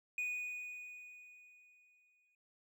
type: tone with exponential decay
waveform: triangle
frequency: 2473 Hz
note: D#7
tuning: 11 cents flat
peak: -33 dBFS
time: 0.18-2.35 s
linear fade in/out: 2 ms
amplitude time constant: 470 ms
effects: none